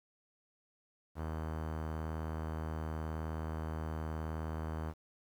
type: tone with low-pass filter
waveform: sawtooth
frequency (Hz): 79.1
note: D#2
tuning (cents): +29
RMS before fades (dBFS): -39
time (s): 1.15-4.94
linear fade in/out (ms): 50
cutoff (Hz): 1200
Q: 1.5
effects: 10-bit